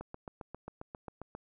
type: click train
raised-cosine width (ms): 1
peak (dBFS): -28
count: 11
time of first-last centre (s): 0.01-1.35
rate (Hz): 7.46
effects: none